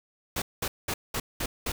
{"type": "noise bursts", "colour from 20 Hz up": "pink", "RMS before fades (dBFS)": -30, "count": 6, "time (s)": [0.36, 1.72], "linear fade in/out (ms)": 5, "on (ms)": 60, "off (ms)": 200, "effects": []}